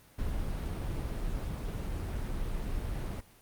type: noise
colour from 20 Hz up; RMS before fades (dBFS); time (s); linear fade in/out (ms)
brown; -34; 0.18-3.21; 10
effects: pink hiss -59 dBFS RMS until 3.41 s + Opus 32 kbps